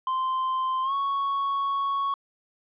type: tone with pitch glide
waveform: triangle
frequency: 1041 to 1109.3 Hz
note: C6 to C#6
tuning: -9 to +1 cents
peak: -22 dBFS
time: 0.07-2.14 s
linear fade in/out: 2 ms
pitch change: +110 cents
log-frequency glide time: 0.83-0.93 s
effects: resampled to 8000 Hz